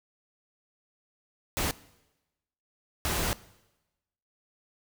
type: noise bursts at uneven times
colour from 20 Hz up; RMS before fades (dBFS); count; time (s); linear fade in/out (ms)
pink; -29; 2; 1.57-1.71 / 3.05-3.33; 0
effects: noise-tail reverb RT60 1.0 s tail -20 dB re dry